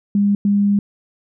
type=tone bursts at uneven times; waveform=sine; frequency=202.4 Hz; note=G#3; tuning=44 cents flat; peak=-12 dBFS; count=2; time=0.15-0.35 / 0.45-0.79 s; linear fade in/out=2 ms; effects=none